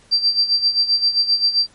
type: tone with tremolo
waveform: sine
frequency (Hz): 4699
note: D8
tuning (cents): 0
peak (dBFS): -11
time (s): 0.11-1.67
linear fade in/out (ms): 20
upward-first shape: sine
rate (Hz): 7.6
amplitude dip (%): 75
effects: pink hiss -52 dBFS RMS until 1.74 s + MP3 48 kbps